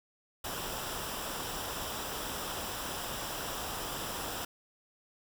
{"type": "noise with comb filter", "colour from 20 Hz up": "pink", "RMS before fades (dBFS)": -38, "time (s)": [0.44, 4.45], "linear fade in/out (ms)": 5, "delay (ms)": 0.46, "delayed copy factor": -0.55, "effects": []}